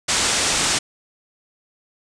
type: low-pass noise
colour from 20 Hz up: white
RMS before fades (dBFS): -20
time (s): 0.08-0.79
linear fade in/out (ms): 10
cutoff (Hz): 8700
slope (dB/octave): 48
effects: none